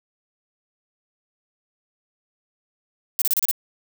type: noise bursts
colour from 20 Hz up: violet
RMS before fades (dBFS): -20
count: 6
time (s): 3.19-3.512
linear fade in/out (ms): 0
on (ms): 27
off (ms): 32
effects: none